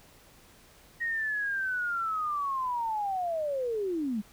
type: linear sweep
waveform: sine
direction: down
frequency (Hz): 1884 to 196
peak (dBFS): -28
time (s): 1-4.22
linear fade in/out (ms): 20
effects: pink hiss -57 dBFS RMS until 4.32 s